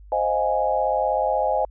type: chord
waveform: sine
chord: F minor seventh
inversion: second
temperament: equal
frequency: 523.3 / 622.3 / 698.5 / 830.6 Hz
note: C5 / Eb5 / F5 / Ab5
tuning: 0 / 0 / 0 / 0 cents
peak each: -25 / -24 / -27 / -23 dBFS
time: 0.12-1.65 s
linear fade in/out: 2 ms
effects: added 50 Hz sine -42 dBFS peak until 1.7 s